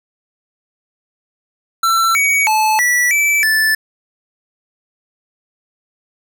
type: tone with pitch steps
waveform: square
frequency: 1343 / 2253 / 867 / 1950 / 2316 / 1753 Hz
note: E6 / C#7 / A5 / B6 / D7 / A6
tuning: +32 / +28 / -26 / -23 / -25 / -7 cents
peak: -12 dBFS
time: 1.83-3.75 s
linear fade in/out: 5 ms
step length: 320 ms
effects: none